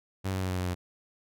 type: tone with pitch steps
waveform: sawtooth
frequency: 95.8 / 94.48 / 93.18 / 91.9 / 90.63 / 89.38 Hz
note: G2 / F#2 / F#2 / F#2 / F#2 / F2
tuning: -39 / +37 / +13 / -11 / -35 / +41 cents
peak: -25 dBFS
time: 0.24-0.75 s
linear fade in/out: 20 ms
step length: 85 ms
effects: none